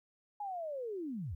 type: linear sweep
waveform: sine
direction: down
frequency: 842 to 65.41 Hz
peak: -37 dBFS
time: 0.4-1.35 s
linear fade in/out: 5 ms
effects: 13-bit